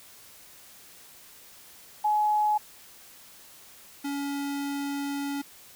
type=tone pair in turn; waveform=sine / square; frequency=845 / 282 Hz; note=G#5 / C#4; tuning=+30 / +30 cents; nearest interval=octave + perfect fifth; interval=1900 cents; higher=first; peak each=-21 / -30 dBFS; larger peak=first; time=2.04-2.58 / 4.04-5.42 s; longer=second; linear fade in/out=10 ms; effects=white hiss -51 dBFS RMS until 5.75 s